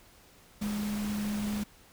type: tone in noise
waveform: sine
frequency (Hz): 208.3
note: G#3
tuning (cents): +5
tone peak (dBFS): -30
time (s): 0.61-1.64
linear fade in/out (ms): 10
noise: pink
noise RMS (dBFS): -41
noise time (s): 0.61-1.64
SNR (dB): +8
effects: pink hiss -58 dBFS RMS until 1.92 s